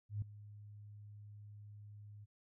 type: tone with ADSR envelope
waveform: sine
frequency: 103.83 Hz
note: G#2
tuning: in tune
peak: -34 dBFS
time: 0.09-2.26 s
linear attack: 130 ms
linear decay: 3 ms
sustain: -17 dB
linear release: 26 ms
effects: none